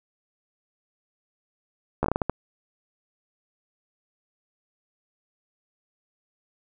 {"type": "slowing click train", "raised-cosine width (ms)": 1, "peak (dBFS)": -9, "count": 8, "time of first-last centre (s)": [2.03, 2.296], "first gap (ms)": 13, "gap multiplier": 1.35, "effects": []}